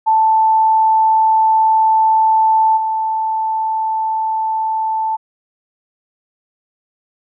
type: tone with level steps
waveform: sine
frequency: 881 Hz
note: A5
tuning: 2 cents sharp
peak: -9 / -15 dBFS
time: 0.06-5.17 s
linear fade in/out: 20 ms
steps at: 2.76 s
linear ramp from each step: 20 ms
effects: none